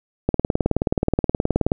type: click train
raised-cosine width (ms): 2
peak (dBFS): -4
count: 28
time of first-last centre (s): 0.29-1.719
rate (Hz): 18.9
effects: none